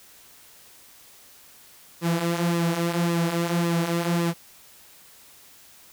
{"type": "tone with flanger", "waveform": "sawtooth", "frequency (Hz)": 170, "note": "F3", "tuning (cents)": -46, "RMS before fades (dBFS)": -24, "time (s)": [2.01, 4.34], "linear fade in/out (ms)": 50, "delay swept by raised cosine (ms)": [1.3, 7.2], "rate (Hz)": 1.8, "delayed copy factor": -0.6, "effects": ["white hiss -51 dBFS RMS until 5.92 s"]}